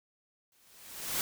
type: noise with exponential growth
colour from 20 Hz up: white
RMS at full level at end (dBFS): -30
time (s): 0.52-1.21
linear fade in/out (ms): 1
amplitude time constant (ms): 150
effects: none